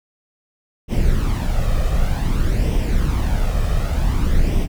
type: noise with flanger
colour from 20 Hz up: brown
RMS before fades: -17 dBFS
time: 0.88-4.68 s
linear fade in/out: 50 ms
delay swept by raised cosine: 0.35 to 1.65 ms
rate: 0.54 Hz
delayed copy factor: +0.55
effects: none